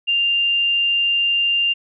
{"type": "tone", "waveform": "sine", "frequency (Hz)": 2793, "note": "F7", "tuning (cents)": -1, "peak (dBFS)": -15, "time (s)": [0.07, 1.74], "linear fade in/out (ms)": 20, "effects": []}